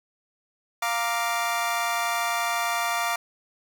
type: chord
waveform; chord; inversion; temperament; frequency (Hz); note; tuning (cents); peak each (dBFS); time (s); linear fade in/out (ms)
25% pulse; Bb major; second; equal; 698.5 / 932.3 / 1174.7; F5 / Bb5 / D6; 0 / 0 / 0; -24 / -26 / -25; 0.82-3.16; 5
effects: none